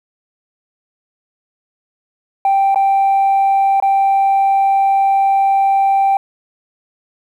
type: tone with dropouts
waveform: sine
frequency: 784 Hz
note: G5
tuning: in tune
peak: -8 dBFS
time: 2.45-6.17 s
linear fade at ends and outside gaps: 2 ms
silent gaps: 2.746-2.758 / 3.801-3.824 s
effects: tanh soft clip ceiling -8 dBFS + 8-bit